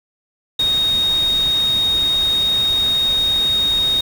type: tone in noise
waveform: sine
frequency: 3729 Hz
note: A#7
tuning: in tune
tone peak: -14 dBFS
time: 0.59-4.01 s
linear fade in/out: 5 ms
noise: pink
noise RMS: -30 dBFS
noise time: 0.59-4.01 s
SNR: +13 dB
effects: none